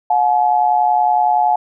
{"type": "tone pair together", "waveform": "sine", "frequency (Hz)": [723.3, 854], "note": ["F#5", "G#5"], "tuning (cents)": [-39, 48], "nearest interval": "minor third", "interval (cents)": 287, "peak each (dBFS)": -14, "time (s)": [0.1, 1.56], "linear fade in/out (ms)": 5, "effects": []}